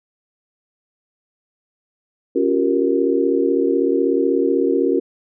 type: chord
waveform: sine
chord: G half-diminished seventh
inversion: second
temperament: equal with one note detuned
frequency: 277.2 / 349.2 / 385.3 / 466.2 Hz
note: Db4 / F4 / G4 / Bb4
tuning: 0 / 0 / -30 / 0 cents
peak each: -20 dBFS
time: 2.35-5 s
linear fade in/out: 10 ms
effects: none